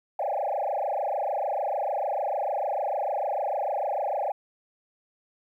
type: tone with frequency modulation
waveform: sine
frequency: 690 Hz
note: F5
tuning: 21 cents flat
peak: -24 dBFS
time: 0.19-4.32 s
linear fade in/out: 5 ms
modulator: 26.7 Hz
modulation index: 5.3
effects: tanh soft clip ceiling -21 dBFS + 11-bit